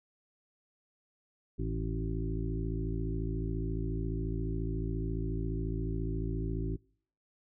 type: harmonic tone with a mistuned harmonic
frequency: 54.3 Hz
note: A1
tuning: 22 cents flat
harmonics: 1 / 2 / 3 / 5 / 6 / 7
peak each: -34 / -37 / -39 / -41 / -42 / -42 dBFS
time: 1.58-6.77 s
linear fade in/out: 20 ms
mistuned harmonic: 1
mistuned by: -120 cents
effects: noise-tail reverb RT60 0.6 s tail -26 dB re dry